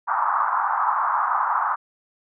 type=band-pass noise; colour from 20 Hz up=white; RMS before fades=-22 dBFS; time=0.07-1.76 s; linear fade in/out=20 ms; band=830 to 1300 Hz; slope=48 dB/octave; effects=none